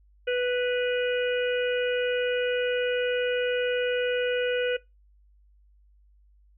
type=harmonic tone with a mistuned harmonic; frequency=493.9 Hz; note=B4; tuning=in tune; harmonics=1 / 3 / 4 / 5 / 6; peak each=-24 / -32 / -41 / -35 / -37 dBFS; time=0.27-4.77 s; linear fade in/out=10 ms; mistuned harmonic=6; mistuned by=-30 cents; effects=noise-tail reverb RT60 0.2 s tail -21 dB re dry + added 50 Hz sine -56 dBFS peak until 6.57 s